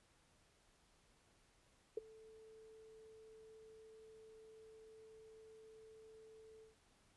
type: tone with ADSR envelope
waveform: sine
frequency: 440 Hz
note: A4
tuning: in tune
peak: -35 dBFS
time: 1.97-6.76 s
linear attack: 5 ms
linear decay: 16 ms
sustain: -23 dB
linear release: 140 ms
effects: pink hiss -73 dBFS RMS until 7.16 s + resampled to 24000 Hz